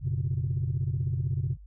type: chord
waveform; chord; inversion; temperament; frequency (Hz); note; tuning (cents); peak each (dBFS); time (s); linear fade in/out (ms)
sine; F# suspended fourth; none; equal with one note detuned; 92.5 / 122.62 / 138.59; F#2 / B2 / C#3; 0 / -12 / 0; -30 / -29 / -29; 0.01-1.57; 50
effects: tanh soft clip ceiling -20 dBFS + added 50 Hz sine -45 dBFS peak until 1.66 s